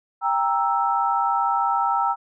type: chord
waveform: sine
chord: E diminished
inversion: first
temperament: equal with one note detuned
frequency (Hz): 792.2 / 932.3 / 1318.5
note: G5 / Bb5 / E6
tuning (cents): +18 / 0 / 0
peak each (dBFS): -23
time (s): 0.21-2.16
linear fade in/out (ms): 50
effects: none